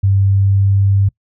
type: tone with pitch glide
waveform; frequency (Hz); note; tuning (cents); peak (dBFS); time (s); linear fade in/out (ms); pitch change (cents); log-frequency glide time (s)
sine; 98 to 98.68; G2 to G2; 0 to +12; -9; 0.03-1.09; 10; +12; 0.24-0.78
effects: noise-tail reverb RT60 0.1 s tail -23 dB re dry